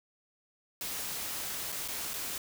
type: noise with dropouts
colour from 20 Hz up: white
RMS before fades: -37 dBFS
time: 0.81-2.38 s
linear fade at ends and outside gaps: 1 ms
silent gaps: 1.72-1.724 / 1.878-1.884 / 2.135-2.139 s
effects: none